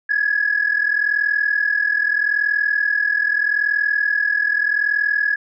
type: tone pair together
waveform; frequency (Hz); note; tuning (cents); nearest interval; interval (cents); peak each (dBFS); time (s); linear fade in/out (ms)
sine; 1661.2 / 1702; G#6 / G#6; 0 / +42; unison; 42; -18; 0.09-5.36; 10
effects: tanh soft clip ceiling -9 dBFS